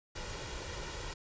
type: noise with comb filter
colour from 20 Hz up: pink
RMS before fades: -41 dBFS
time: 0.15-1.14 s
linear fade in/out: 10 ms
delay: 2.1 ms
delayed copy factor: +0.55
effects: resampled to 16000 Hz